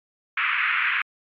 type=band-pass noise; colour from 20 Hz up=white; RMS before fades=-23 dBFS; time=0.37-1.02 s; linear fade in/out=5 ms; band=1200 to 2600 Hz; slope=48 dB/octave; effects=MP3 64 kbps